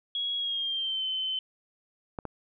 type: tone with pitch glide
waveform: sine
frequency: 3322 to 3064 Hz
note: G#7 to G7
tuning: 0 to -40 cents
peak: -28 dBFS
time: 0.15-1.39 s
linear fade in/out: 2 ms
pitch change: -140 cents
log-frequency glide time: 0.37-1.05 s
type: clicks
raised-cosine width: 1 ms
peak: -20 dBFS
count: 2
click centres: 2.188 / 2.253 s
effects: none